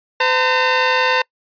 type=tone pair together; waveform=15% pulse; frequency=510 / 908.7 Hz; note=C5 / A#5; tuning=-44 / -44 cents; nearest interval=minor seventh; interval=1000 cents; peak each=-10 dBFS; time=0.2-1.22 s; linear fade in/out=5 ms; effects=noise-tail reverb RT60 0.1 s tail -26 dB re dry + resampled to 11025 Hz